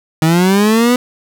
30% pulse linear sweep, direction up, 155.5 to 250.7 Hz, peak -6 dBFS, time 0.22-0.96 s, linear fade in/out 2 ms, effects none

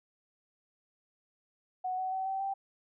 sine tone with pitch steps, 740 / 750.3 / 760.8 / 771.4 / 782.2 Hz, F#5 / F#5 / F#5 / G5 / G5, 0 / +24 / +48 / -28 / -4 cents, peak -31 dBFS, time 1.84-2.54 s, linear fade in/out 10 ms, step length 140 ms, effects none

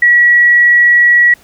sine tone, 1927 Hz, B6, 43 cents flat, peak -4 dBFS, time 0.02-1.34 s, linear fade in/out 5 ms, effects pink hiss -45 dBFS RMS until 1.43 s

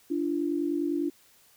sine tone pair together, 291.2 / 341.2 Hz, D4 / F4, -15 / -40 cents, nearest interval minor third, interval 275 cents, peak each -28 / -29 dBFS, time 0.1-1.1 s, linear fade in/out 10 ms, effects white hiss -60 dBFS RMS until 1.56 s

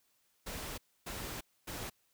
pink noise bursts at uneven times, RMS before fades -42 dBFS, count 3, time 0.46-0.78 / 1.06-1.41 / 1.67-1.9 s, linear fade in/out 10 ms, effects white hiss -74 dBFS RMS until 2.13 s

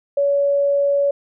sine tone, 565 Hz, C#5, 33 cents sharp, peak -14 dBFS, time 0.17-1.11 s, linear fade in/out 5 ms, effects none

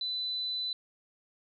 sine tone, 4000 Hz, B7, 21 cents sharp, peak -31 dBFS, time 0.01-0.73 s, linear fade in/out 2 ms, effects none

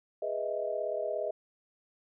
sine chord, E major seventh, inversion first, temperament equal, 415.3 / 493.9 / 622.3 / 659.3 Hz, G#4 / B4 / D#5 / E5, 0 / 0 / 0 / 0 cents, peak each -38 / -38 / -33 / -38 dBFS, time 0.22-1.31 s, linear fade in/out 5 ms, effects none

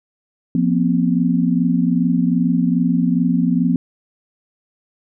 sine chord, F suspended fourth, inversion none, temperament equal with one note detuned, 174.61 / 239.1 / 261.6 Hz, F3 / Bb3 / C4, 0 / +44 / 0 cents, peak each -17 / -18 / -19 dBFS, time 0.55-3.76 s, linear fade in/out 2 ms, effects none

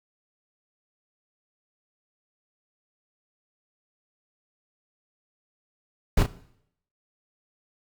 brown noise with echo, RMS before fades -18 dBFS, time 6.17-6.23 s, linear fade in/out 5 ms, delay 34 ms, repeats 1, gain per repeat -8 dB, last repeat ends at 6.264 s, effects noise-tail reverb RT60 0.7 s tail -17 dB re dry

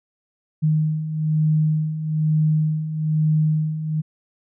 sine beating tone pair, 154.2 / 155.3 Hz, D#3 / D#3, -15 / -3 cents, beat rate 1.1 Hz, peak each -24 / -18 dBFS, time 0.62-4.02 s, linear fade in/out 20 ms, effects none

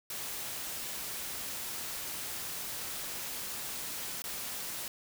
white noise with dropouts, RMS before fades -39 dBFS, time 0.1-4.88 s, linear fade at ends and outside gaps 2 ms, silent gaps 4.221-4.24 s, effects none

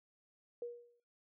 sine tone with exponential decay, 477.9 Hz, A#4, 43 cents sharp, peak -37 dBFS, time 0.62-1 s, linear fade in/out 2 ms, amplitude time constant 82 ms, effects noise-tail reverb RT60 0.4 s tail -22 dB re dry

